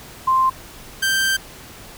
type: tone pair in turn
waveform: sine / sawtooth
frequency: 1046.5 / 1568 Hz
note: C6 / G6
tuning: 0 / 0 cents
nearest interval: perfect fifth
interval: 700 cents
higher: second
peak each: -13 dBFS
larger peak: neither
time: 0.27-0.5 / 1.02-1.37 s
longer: second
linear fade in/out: 10 ms
effects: pink hiss -40 dBFS RMS until 1.97 s